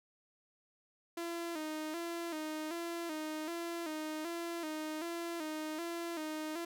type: tone with vibrato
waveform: sawtooth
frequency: 324.2 Hz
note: E4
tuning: 29 cents flat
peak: -34 dBFS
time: 1.17-6.65 s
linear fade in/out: 5 ms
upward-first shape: square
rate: 1.3 Hz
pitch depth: 79 cents each way
effects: none